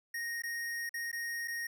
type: tone with dropouts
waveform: square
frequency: 1864.7 Hz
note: A#6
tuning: in tune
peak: -36 dBFS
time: 0.14-1.67 s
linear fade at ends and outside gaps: 5 ms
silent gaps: 0.421-0.435 / 0.893-0.94 / 1.116-1.128 / 1.476-1.48 s
effects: none